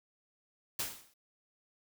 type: noise with exponential decay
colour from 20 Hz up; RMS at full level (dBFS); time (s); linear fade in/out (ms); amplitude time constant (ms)
white; -32; 0.79-1.14; 5; 76
effects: none